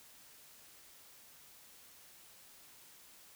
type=silence; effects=white hiss -59 dBFS RMS until 3.35 s